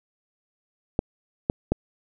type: clicks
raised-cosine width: 2 ms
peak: -7 dBFS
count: 3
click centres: 0.991 / 1.499 / 1.72 s
effects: none